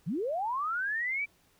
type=linear sweep; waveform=sine; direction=up; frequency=130 to 2349 Hz; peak=-29 dBFS; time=0.06-1.26 s; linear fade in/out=20 ms; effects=pink hiss -66 dBFS RMS until 1.59 s